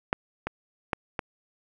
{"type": "clicks", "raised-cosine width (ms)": 0.5, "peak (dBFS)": [-8, -14, -10, -13], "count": 4, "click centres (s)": [0.129, 0.47, 0.932, 1.192], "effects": []}